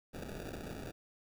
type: noise with sample-and-hold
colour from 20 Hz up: blue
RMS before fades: -44 dBFS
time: 0.13-0.92 s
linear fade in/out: 20 ms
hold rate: 1050 Hz
effects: none